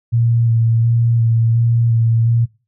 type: tone with vibrato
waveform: sine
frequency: 115.7 Hz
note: A#2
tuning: 13 cents flat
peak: -11 dBFS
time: 0.12-2.46 s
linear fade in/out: 20 ms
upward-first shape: square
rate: 1.4 Hz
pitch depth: 17 cents each way
effects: noise-tail reverb RT60 0.3 s tail -21 dB re dry